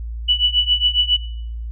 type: tone with tremolo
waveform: sine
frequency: 2959 Hz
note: F#7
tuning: 1 cent flat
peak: -10 dBFS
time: 0.28-1.17 s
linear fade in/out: 10 ms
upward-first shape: triangle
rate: 7.3 Hz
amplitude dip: 95%
effects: noise-tail reverb RT60 0.7 s tail -19 dB re dry + added 57 Hz sine -25 dBFS peak until 1.71 s